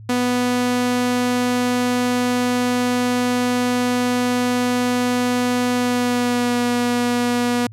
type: tone with pitch glide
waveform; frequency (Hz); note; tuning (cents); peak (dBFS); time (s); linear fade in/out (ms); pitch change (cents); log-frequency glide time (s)
sawtooth; 246.9 to 242.8; B3 to B3; 0 to -29; -13; 0.09-7.67; 5; -29; 5.73-6.58
effects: added 108 Hz sine -36 dBFS peak until 7.72 s + low-pass 12000 Hz 12 dB/octave